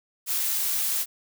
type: noise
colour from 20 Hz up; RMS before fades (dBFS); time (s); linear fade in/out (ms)
blue; -26; 0.26-1.06; 50
effects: none